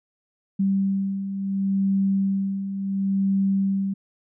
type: beating tone pair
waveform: sine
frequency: 194.5 / 195.21 Hz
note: G3 / G3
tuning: -13 / -7 cents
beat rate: 0.71 Hz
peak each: -28 / -21 dBFS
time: 0.59-3.94 s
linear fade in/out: 10 ms
effects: none